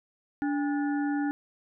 harmonic tone with a mistuned harmonic, 290 Hz, D4, 22 cents flat, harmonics 1 / 3 / 5 / 6, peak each -26 / -36 / -40 / -42 dBFS, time 0.42-1.31 s, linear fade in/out 0 ms, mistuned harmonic 3, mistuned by -130 cents, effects none

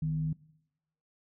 sine tone with frequency modulation, 155.56 Hz, D#3, in tune, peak -28 dBFS, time 0.02-0.33 s, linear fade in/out 5 ms, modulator 94.2 Hz, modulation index 0.29, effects noise-tail reverb RT60 0.8 s tail -21 dB re dry

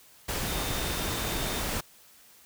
sine tone in noise, 3632 Hz, A#7, 46 cents flat, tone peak -41 dBFS, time 0.47-1.61 s, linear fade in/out 10 ms, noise pink, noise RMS -31 dBFS, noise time 0.28-1.81 s, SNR -13 dB, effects white hiss -56 dBFS RMS until 2.45 s

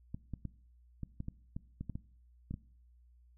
clicks, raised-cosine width 5 ms, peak -27 dBFS, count 12, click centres 0.145 / 0.337 / 0.453 / 1.033 / 1.204 / 1.284 / 1.565 / 1.81 / 1.897 / 1.955 / 2.51 / 2.541 s, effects noise-tail reverb RT60 0.6 s tail -21 dB re dry + added 60 Hz sine -60 dBFS peak until 3.37 s

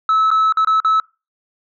sine tone with dropouts, 1300 Hz, E6, 24 cents flat, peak -9 dBFS, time 0.09-1 s, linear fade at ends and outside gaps 2 ms, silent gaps 0.305-0.313 / 0.524-0.571 / 0.648-0.672 / 0.802-0.847 s, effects noise-tail reverb RT60 0.3 s tail -26 dB re dry + tanh soft clip ceiling -10 dBFS

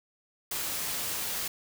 white noise, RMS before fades -33 dBFS, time 0.51-1.48 s, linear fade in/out 5 ms, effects none

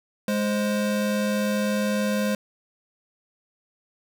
square tone pair together, 207.7 / 523.3 Hz, G#3 / C5, 0 / 0 cents, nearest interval octave + major third, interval 1600 cents, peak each -24 / -28 dBFS, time 0.28-2.35 s, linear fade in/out 2 ms, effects none

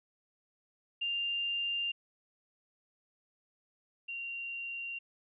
sine tone pair in turn, 2794 / 2764 Hz, F7 / F7, 0 / -19 cents, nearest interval unison, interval 19 cents, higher first, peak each -31 / -37 dBFS, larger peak first, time 1.01-1.92 / 4.08-4.99 s, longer neither, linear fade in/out 10 ms, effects none

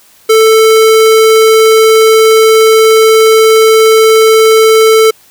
square tone, 441.6 Hz, A4, 6 cents sharp, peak -3 dBFS, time 0.29-5.11 s, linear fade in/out 10 ms, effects white hiss -43 dBFS RMS until 5.3 s

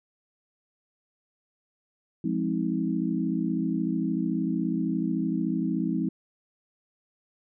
sine chord, F minor seventh, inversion none, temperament equal with one note detuned, 174.61 / 207.7 / 261.6 / 318 Hz, F3 / Ab3 / C4 / Eb4, 0 / 0 / 0 / +38 cents, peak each -30 dBFS, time 2.24-6.09 s, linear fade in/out 5 ms, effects none

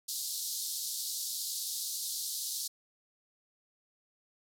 pink band-pass noise, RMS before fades -37 dBFS, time 0.08-2.68 s, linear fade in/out 10 ms, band 3900 to 15000 Hz, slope 48 dB/octave, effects none

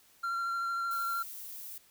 triangle tone with vibrato, 1373 Hz, F6, 30 cents flat, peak -29 dBFS, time 0.23-1.23 s, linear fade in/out 10 ms, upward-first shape sine, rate 13 Hz, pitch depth 13 cents each way
violet noise, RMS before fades -44 dBFS, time 0.91-1.78 s, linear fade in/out 2 ms
effects white hiss -63 dBFS RMS until 1.9 s

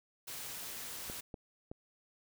white noise, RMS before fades -44 dBFS, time 0.27-1.21 s, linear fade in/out 10 ms
clicks, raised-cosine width 2 ms, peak -30 dBFS, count 3, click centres 1.099 / 1.342 / 1.715 s
effects none

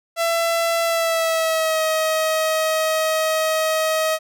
sawtooth tone with pitch glide, 670 to 632.8 Hz, E5 to D#5, +28 to +29 cents, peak -14 dBFS, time 0.16-4.19 s, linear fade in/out 50 ms, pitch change -99 cents, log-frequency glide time 0.84-1.82 s, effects none

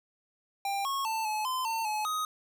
square tone with pitch steps, 794 / 1095 / 888 / 857 / 1027 / 902 / 853 / 1254 Hz, G5 / C#6 / A5 / A5 / C6 / A5 / G#5 / D#6, +22 / -22 / +16 / -46 / -33 / +43 / +46 / +13 cents, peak -30 dBFS, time 0.65-2.25 s, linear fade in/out 2 ms, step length 200 ms, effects none

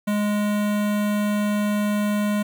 square tone with notch filter, 207.7 Hz, G#3, in tune, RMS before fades -22 dBFS, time 0.07-2.43 s, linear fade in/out 10 ms, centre 5100 Hz, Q 1.5, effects 9-bit

